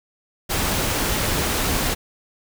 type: noise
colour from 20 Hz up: pink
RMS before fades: -22 dBFS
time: 0.49-1.95 s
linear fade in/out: 20 ms
effects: none